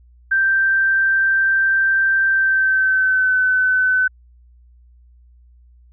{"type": "tone with pitch glide", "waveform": "sine", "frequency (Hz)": [1568, 1513.7], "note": ["G6", "F#6"], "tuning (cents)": [0, 39], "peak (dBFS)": -13, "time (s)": [0.31, 4.08], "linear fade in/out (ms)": 10, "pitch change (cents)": -61, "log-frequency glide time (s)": [2.29, 3.36], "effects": ["added 60 Hz sine -46 dBFS peak until 5.92 s"]}